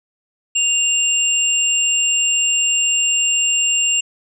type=tone pair together; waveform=sine; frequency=2794 / 7464 Hz; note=F7 / A#8; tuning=0 / +1 cents; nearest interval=octave + perfect fourth; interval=1701 cents; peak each=-16 / -18 dBFS; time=0.55-4.01 s; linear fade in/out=10 ms; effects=none